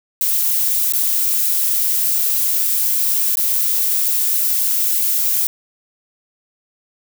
violet noise with dropouts, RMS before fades -17 dBFS, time 0.21-5.47 s, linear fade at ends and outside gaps 1 ms, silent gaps 0.923-0.935 / 3.355-3.371 s, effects none

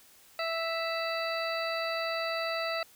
harmonic tone, 659.3 Hz, E5, in tune, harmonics 1 / 2 / 3 / 4 / 6 / 7, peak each -33 / -36 / -38 / -39 / -41 / -41 dBFS, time 0.39-2.83 s, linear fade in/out 2 ms, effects white hiss -58 dBFS RMS until 2.95 s

